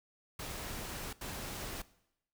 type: noise bursts at uneven times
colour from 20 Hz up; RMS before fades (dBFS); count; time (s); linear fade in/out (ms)
pink; -42; 2; 0.39-1.13 / 1.21-1.82; 5
effects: noise-tail reverb RT60 0.8 s tail -19 dB re dry